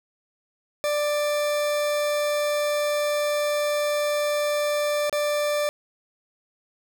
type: tone with dropouts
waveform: 40% pulse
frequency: 590 Hz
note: D5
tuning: 8 cents sharp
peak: -21 dBFS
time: 0.84-5.69 s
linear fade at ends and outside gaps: 0 ms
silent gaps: 5.096-5.127 s
effects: none